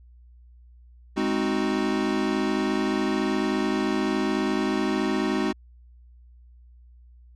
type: chord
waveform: square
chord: Ab dominant seventh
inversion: none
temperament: equal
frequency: 207.7 / 261.6 / 311.1 / 370 Hz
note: Ab3 / C4 / Eb4 / Gb4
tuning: 0 / 0 / 0 / 0 cents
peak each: -29 dBFS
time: 1.16-5.53 s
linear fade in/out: 20 ms
effects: added 60 Hz sine -48 dBFS peak until 7.35 s + low-pass 5000 Hz 12 dB/octave